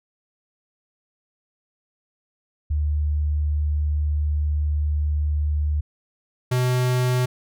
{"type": "tone pair in turn", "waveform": ["sine", "square"], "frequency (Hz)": [74.6, 125.72], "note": ["D2", "B2"], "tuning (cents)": [28, 31], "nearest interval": "major sixth", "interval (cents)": 903, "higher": "second", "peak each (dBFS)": -19, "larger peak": "neither", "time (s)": [[2.7, 5.81], [6.51, 7.26]], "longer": "first", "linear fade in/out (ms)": 10, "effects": []}